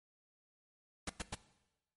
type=noise bursts; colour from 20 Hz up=pink; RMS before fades=-39 dBFS; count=3; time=1.07-1.348 s; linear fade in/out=5 ms; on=26 ms; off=100 ms; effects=noise-tail reverb RT60 1.0 s tail -17 dB re dry + MP3 48 kbps